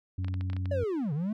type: harmonic tone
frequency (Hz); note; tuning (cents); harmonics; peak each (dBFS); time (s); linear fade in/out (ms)
92.5; F#2; 0; 1 / 2 / 3; -29 / -45 / -43; 0.18-0.84; 5
type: clicks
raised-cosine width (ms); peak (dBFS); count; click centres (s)
0.3; -28; 8; 0.246 / 0.283 / 0.341 / 0.41 / 0.5 / 0.532 / 0.566 / 0.657
type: linear two-way sweep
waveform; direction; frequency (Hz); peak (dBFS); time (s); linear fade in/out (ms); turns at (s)
triangle; down then up; 587.3 to 135.9 to 223.8; -26; 0.71-1.33; 5; 1.13
effects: none